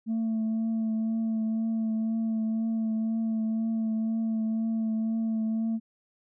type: tone with vibrato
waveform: sine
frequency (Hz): 222.8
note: A3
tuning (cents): +22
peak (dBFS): -23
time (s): 0.06-5.8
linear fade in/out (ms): 50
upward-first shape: triangle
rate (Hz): 2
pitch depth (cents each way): 23
effects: tanh soft clip ceiling -24 dBFS